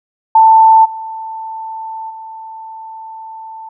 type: tone with level steps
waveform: sine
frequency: 888 Hz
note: A5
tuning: 16 cents sharp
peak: -3 / -22 / -27 dBFS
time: 0.35-3.69 s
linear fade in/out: 5 ms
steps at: 0.84 / 2.09 s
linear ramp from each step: 20 ms
effects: none